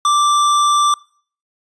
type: tone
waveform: square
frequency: 1174.7 Hz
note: D6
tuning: in tune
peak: -12 dBFS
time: 0.05-0.94 s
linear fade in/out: 2 ms
effects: noise-tail reverb RT60 0.5 s tail -24 dB re dry + resampled to 22050 Hz